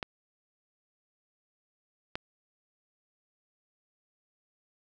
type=clicks; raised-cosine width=0.3 ms; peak=-17 / -17 dBFS; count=2; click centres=0.028 / 2.155 s; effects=none